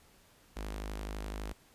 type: tone with notch filter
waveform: sawtooth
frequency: 51.91 Hz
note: G#1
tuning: in tune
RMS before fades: -40 dBFS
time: 0.56-1.53 s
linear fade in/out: 10 ms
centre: 110 Hz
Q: 0.76
effects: pink hiss -63 dBFS RMS until 1.74 s + resampled to 32000 Hz